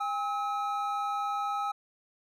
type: tone pair together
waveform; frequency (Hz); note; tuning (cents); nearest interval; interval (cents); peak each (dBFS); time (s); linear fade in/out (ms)
triangle; 810 / 1285.8; G#5 / E6; -43 / -43; minor sixth; 800; -30 / -30; 0-1.72; 10
effects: none